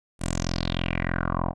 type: tone with low-pass filter sweep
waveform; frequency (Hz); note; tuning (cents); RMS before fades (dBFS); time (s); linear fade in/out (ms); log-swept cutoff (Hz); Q
10% pulse; 43.27; F1; -15; -27; 0.19-1.54; 50; 9500 to 800; 5.1
effects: none